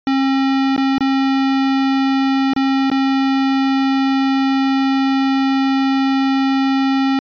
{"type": "tone with dropouts", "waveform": "square", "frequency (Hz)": 269.3, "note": "C#4", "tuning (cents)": -50, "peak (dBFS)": -14, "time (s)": [0.07, 7.19], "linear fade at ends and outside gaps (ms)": 1, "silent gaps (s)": [[0.764, 0.778], [0.982, 1.007], [2.535, 2.563], [2.901, 2.915]], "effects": ["resampled to 11025 Hz"]}